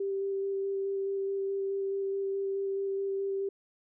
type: tone with vibrato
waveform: sine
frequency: 392 Hz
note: G4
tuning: in tune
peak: -29 dBFS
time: 0-3.49 s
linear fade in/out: 5 ms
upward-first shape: square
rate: 4.7 Hz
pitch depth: 8 cents each way
effects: none